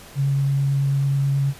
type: tone with vibrato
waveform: sine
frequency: 138.59 Hz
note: C#3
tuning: in tune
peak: -17 dBFS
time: 0.15-1.54 s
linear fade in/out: 50 ms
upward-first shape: sine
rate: 9.2 Hz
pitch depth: 9 cents each way
effects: pink hiss -43 dBFS RMS until 1.59 s + resampled to 32000 Hz